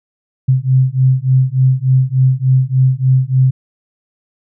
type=beating tone pair; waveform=sine; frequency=128.8 / 132.2 Hz; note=C3 / C3; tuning=-27 / +18 cents; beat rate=3.4 Hz; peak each=-12 dBFS; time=0.48-3.51 s; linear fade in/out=10 ms; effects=none